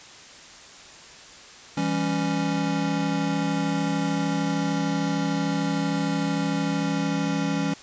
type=chord; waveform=square; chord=C# diminished; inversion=first; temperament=just; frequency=166.31 / 199.57 / 277.2 Hz; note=E3 / G3 / C#4; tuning=+16 / +31 / 0 cents; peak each=-28 / -30 / -27 dBFS; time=1.77-7.74 s; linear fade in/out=5 ms; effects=white hiss -45 dBFS RMS until 7.82 s + resampled to 16000 Hz